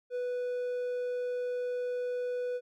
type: tone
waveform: triangle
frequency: 493.9 Hz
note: B4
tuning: in tune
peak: -29 dBFS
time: 0.1-2.61 s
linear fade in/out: 50 ms
effects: none